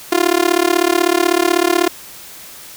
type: tone with amplitude modulation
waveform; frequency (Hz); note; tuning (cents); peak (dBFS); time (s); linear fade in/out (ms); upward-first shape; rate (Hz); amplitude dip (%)
sawtooth; 349.2; F4; 0; -4; 0.12-1.88; 5; sine; 36.1; 100
effects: white hiss -36 dBFS RMS until 2.76 s